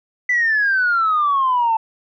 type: exponential sweep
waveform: sine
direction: down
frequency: 2003 to 880 Hz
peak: -13 dBFS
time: 0.29-1.77 s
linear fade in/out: 5 ms
effects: tanh soft clip ceiling -10 dBFS